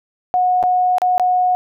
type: tone with dropouts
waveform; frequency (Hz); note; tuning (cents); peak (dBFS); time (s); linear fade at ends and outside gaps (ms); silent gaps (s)
sine; 729; F#5; -26; -12; 0.34-1.55; 0; 0.628-0.637 / 0.983-1.018 / 1.18-1.197
effects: none